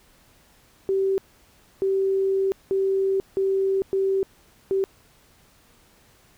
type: tone bursts at uneven times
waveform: sine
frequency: 386.7 Hz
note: G4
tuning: 24 cents flat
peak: -19 dBFS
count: 6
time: 0.89-1.18 / 1.82-2.52 / 2.71-3.2 / 3.37-3.82 / 3.93-4.23 / 4.71-4.84 s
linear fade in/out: 0 ms
effects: pink hiss -57 dBFS RMS until 6.37 s